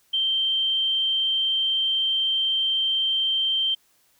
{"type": "tone", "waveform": "sine", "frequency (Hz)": 3136, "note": "G7", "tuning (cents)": 0, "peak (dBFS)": -20, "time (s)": [0.13, 3.75], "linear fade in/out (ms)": 10, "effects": ["white hiss -63 dBFS RMS until 4.19 s"]}